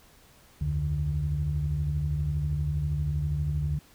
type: tone cluster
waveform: sine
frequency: 72.8 / 85.3 / 147.3 Hz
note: D2 / F2 / D3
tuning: -15 / -40 / +6 cents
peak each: -29 / -33 / -27 dBFS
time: 0.61-3.79 s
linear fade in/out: 5 ms
effects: tanh soft clip ceiling -18 dBFS + pink hiss -57 dBFS RMS until 3.94 s